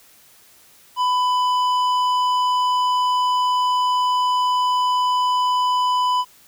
sine tone with tanh clipping, 998 Hz, B5, 18 cents sharp, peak -18 dBFS, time 0.96-6.25 s, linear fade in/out 50 ms, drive 11 dB, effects white hiss -51 dBFS RMS until 6.47 s

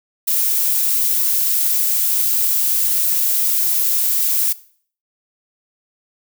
violet noise, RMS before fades -17 dBFS, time 0.27-4.53 s, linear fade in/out 10 ms, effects noise-tail reverb RT60 0.5 s tail -18 dB re dry

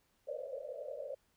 white band-pass noise, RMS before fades -43 dBFS, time 0.27-1.15 s, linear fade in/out 10 ms, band 490 to 610 Hz, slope 96 dB/octave, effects pink hiss -75 dBFS RMS until 1.36 s

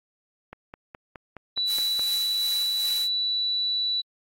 click train, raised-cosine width 0.5 ms, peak -24 dBFS, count 8, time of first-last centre 0.53-1.994 s, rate 4.78 Hz
sine tone, 3951 Hz, B7, in tune, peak -23 dBFS, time 1.56-4.02 s, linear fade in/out 20 ms
blue noise with tremolo, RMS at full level -32 dBFS, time 1.66-3.09 s, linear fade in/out 50 ms, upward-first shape sine, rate 2.6 Hz, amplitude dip 45%
effects AAC 48 kbps

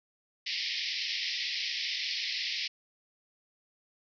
white band-pass noise, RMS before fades -34 dBFS, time 0.46-2.68 s, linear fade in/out 10 ms, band 1900 to 5400 Hz, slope 96 dB/octave, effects none

